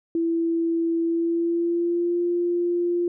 sine tone with pitch glide, 332.6 to 348.3 Hz, E4 to F4, +16 to -5 cents, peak -20 dBFS, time 0.15-3.08 s, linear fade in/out 2 ms, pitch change +79 cents, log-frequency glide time 1.02-2.21 s, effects none

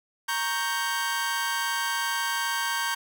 sawtooth chord, G diminished, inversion first, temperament equal, 932.3 / 1108.7 / 1568 Hz, Bb5 / Db6 / G6, 0 / 0 / 0 cents, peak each -27 / -29 / -25 dBFS, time 0.28-2.95 s, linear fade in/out 10 ms, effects none

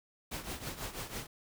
pink noise with tremolo, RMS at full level -38 dBFS, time 0.31-1.27 s, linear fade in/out 10 ms, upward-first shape triangle, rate 6.1 Hz, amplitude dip 80%, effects none

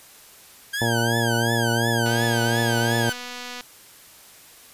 sawtooth tone with vibrato, 1600 Hz, G6, 35 cents sharp, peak -21 dBFS, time 0.73-3.13 s, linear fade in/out 10 ms, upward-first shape triangle, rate 2.8 Hz, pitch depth 150 cents each way
harmonic tone, 116.54 Hz, A#2, in tune, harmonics 1 / 2 / 3 / 4 / 5 / 6 / 7 / 8, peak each -24 / -27 / -29 / -30 / -31 / -32 / -32 / -33 dBFS, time 0.81-3.1 s, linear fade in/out 5 ms
click train, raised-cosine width 0.2 ms, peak -18 dBFS, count 382, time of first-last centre 2.06-3.609 s, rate 246 Hz
effects white hiss -48 dBFS RMS until 4.73 s + resampled to 32000 Hz

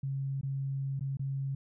sine tone with dropouts, 136.4 Hz, C#3, 28 cents flat, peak -31 dBFS, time 0.03-1.55 s, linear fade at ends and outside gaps 5 ms, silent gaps 0.412-0.431 / 0.995-1.008 / 1.171-1.194 s, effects none

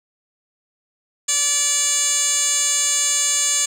10% pulse tone with band-pass filter, 578 Hz, D5, 28 cents flat, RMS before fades -19 dBFS, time 1.28-3.66 s, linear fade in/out 10 ms, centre 6600 Hz, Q 9.7, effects none

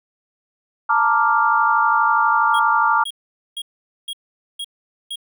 sine chord, Bb major seventh, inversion third, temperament equal, 880 / 932.3 / 1174.7 / 1396.9 Hz, A5 / Bb5 / D6 / F6, 0 / 0 / 0 / 0 cents, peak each -20 / -20 / -18 / -19 dBFS, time 0.89-3.04 s, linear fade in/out 10 ms
square tone bursts, 3285 Hz, G#7, 20 cents flat, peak -26 dBFS, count 6, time 2.54-5.158 s, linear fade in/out 5 ms, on 53 ms, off 460 ms
effects none

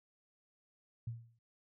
sine tone with exponential decay, 115.9 Hz, A#2, 10 cents flat, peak -35 dBFS, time 1.07-1.39 s, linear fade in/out 5 ms, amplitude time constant 69 ms, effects none

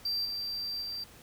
triangle tone with level steps, 4699 Hz, D8, in tune, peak -28 / -32 / -34 dBFS, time 0.05-1.04 s, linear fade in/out 5 ms, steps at 0.25 / 0.82 s, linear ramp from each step 2 ms, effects added 100 Hz sine -63 dBFS peak until 1.22 s + pink hiss -54 dBFS RMS until 1.22 s

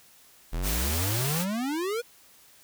square exponential sweep, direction up, 39 to 493.7 Hz, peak -28 dBFS, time 0.52-2.02 s, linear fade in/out 20 ms
white noise, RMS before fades -31 dBFS, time 0.62-1.46 s, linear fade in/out 50 ms
effects white hiss -56 dBFS RMS until 2.63 s

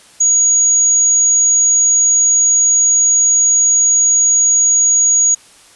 sine tone, 6720 Hz, G#8, 19 cents sharp, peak -8 dBFS, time 0.2-5.35 s, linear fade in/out 10 ms, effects white hiss -44 dBFS RMS until 5.75 s + resampled to 24000 Hz

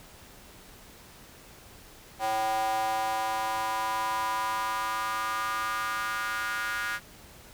square tone with high-pass filter sweep, 110 Hz, A2, in tune, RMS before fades -30 dBFS, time 2.19-7 s, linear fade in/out 50 ms, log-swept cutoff 720 to 1500 Hz, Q 4.9, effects pink hiss -51 dBFS RMS until 7.53 s

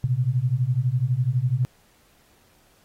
sine beating tone pair, 119.3 / 131.3 Hz, A#2 / C3, +41 / +6 cents, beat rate 12 Hz, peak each -23 / -22 dBFS, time 0.04-1.65 s, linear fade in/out 0 ms, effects pink hiss -60 dBFS RMS until 2.84 s + AAC 48 kbps

